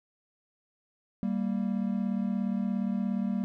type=tone pair together; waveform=triangle; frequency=196.01 / 233.1 Hz; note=G3 / A#3; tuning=0 / 0 cents; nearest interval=minor third; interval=300 cents; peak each=-27 / -29 dBFS; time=1.23-3.44 s; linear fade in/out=0 ms; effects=none